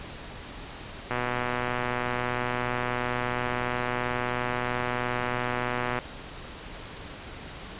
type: click train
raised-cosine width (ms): 0.5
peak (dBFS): -13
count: 601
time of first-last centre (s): 1.11-5.988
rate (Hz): 123
effects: pink hiss -41 dBFS RMS until 7.79 s + resampled to 8000 Hz